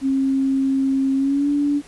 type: tone with pitch glide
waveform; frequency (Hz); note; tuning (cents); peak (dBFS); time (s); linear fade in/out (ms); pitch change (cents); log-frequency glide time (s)
sine; 269 to 288.3; C4 to D4; +48 to -32; -16; 0.01-1.82; 50; +120; 1.17-1.49
effects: pink hiss -46 dBFS RMS until 1.87 s + resampled to 24000 Hz